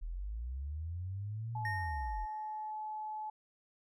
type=linear two-way sweep; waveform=sine; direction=up then down; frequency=37.3 to 118.7 to 37.3 Hz; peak=-37 dBFS; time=0.01-2.26 s; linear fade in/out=20 ms; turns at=1.57 s
type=tone; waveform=sine; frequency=859 Hz; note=A5; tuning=42 cents flat; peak=-38 dBFS; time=1.55-3.3 s; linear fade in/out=5 ms
type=tone with exponential decay; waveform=triangle; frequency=1845 Hz; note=A#6; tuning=18 cents flat; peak=-33 dBFS; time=1.65-2.71 s; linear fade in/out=2 ms; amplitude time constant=230 ms
effects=none